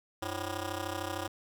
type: ring-modulated tone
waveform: 10% pulse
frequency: 218.8 Hz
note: A3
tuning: 9 cents flat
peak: -23 dBFS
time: 0.22-1.28 s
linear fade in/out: 5 ms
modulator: 126 Hz
effects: none